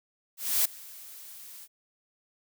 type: noise with ADSR envelope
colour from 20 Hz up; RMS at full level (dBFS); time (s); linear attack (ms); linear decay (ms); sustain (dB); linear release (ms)
blue; -23; 0.37-1.68; 280; 7; -23; 48
effects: none